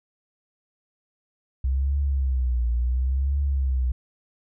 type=tone with vibrato; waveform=sine; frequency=64.5 Hz; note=C2; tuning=24 cents flat; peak=-20 dBFS; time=1.64-3.92 s; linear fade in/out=5 ms; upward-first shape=triangle; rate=0.71 Hz; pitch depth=170 cents each way; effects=none